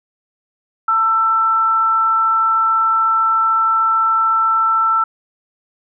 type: tone pair together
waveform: sine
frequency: 896 / 1333.2 Hz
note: A5 / E6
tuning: +31 / +19 cents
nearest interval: perfect fifth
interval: 688 cents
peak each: -23 / -12 dBFS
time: 0.88-5.04 s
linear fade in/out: 5 ms
effects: none